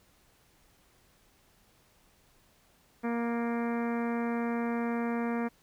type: harmonic tone with a mistuned harmonic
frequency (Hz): 234.7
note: A#3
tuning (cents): +12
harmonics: 1 / 2 / 3 / 4 / 5 / 6 / 7 / 8 / 9 / 10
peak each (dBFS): -30 / -36 / -40 / -42 / -44 / -46 / -47 / -48 / -49 / -50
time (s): 3.03-5.49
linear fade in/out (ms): 20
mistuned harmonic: 8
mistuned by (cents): -24
effects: pink hiss -65 dBFS RMS until 5.62 s